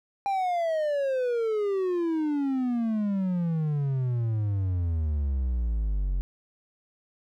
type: exponential sweep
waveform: triangle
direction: down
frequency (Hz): 805 to 44.19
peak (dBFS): -22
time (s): 0.26-6.21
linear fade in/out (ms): 0
effects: none